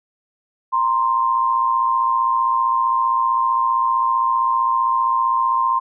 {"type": "tone pair together", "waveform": "sine", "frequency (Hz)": [933.6, 1049], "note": ["A#5", "C6"], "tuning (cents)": [2, 4], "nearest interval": "major second", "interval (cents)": 202, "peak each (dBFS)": [-21, -16], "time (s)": [0.72, 5.8], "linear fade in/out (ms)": 20, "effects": []}